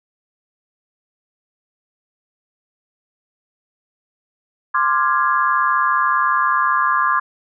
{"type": "chord", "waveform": "sine", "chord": "D half-diminished seventh", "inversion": "third", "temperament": "equal with one note detuned", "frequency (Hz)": [1046.5, 1186.3, 1396.9, 1661.2], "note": ["C6", "D6", "F6", "Ab6"], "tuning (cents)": [0, 17, 0, 0], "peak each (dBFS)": [-18, -18, -24, -21], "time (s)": [4.74, 7.2], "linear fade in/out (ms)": 10, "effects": []}